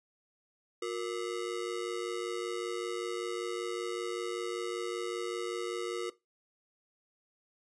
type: ring-modulated tone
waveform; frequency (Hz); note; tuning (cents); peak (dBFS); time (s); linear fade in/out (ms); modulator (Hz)
square; 414; G#4; -5; -31; 0.82-6.1; 5; 52.6
effects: noise-tail reverb RT60 0.2 s tail -17 dB re dry + resampled to 22050 Hz